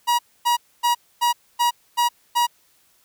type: tone bursts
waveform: 45% pulse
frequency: 958 Hz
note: A#5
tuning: 47 cents sharp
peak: -16 dBFS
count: 7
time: 0.07-2.47 s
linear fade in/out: 20 ms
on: 120 ms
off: 260 ms
effects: white hiss -60 dBFS RMS until 3.04 s